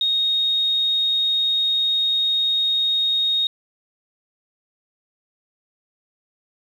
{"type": "tone", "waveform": "sine", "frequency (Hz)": 3729, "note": "A#7", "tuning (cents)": 0, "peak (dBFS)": -17, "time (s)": [0.01, 3.47], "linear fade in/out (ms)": 2, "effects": ["8-bit"]}